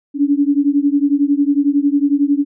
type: beating tone pair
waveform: sine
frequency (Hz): 280.6 / 291.6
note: C#4 / D4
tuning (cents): +21 / -12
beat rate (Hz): 11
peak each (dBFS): -14 / -15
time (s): 0.14-2.45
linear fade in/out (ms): 50
effects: none